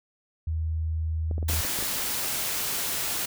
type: tone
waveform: sine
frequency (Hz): 79.9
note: D#2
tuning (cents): +47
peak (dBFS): -25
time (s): 0.47-1.61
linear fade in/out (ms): 5
type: clicks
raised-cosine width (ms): 2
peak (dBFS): -23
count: 8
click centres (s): 1.312 / 1.381 / 1.428 / 1.498 / 1.534 / 1.65 / 1.788 / 1.826
type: noise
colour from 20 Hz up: white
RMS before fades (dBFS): -29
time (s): 1.48-3.26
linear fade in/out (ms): 10
effects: none